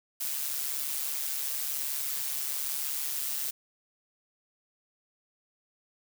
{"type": "noise with amplitude modulation", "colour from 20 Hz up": "blue", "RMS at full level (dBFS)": -30, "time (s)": [0.2, 3.51], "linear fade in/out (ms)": 10, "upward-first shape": "sine", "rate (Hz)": 141, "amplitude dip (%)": 60, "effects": []}